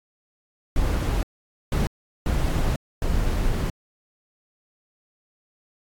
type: noise bursts at uneven times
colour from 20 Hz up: brown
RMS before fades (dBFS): -22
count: 4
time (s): 0.76-1.23 / 1.72-1.87 / 2.26-2.76 / 3.02-3.7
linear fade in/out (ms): 2
effects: AAC 64 kbps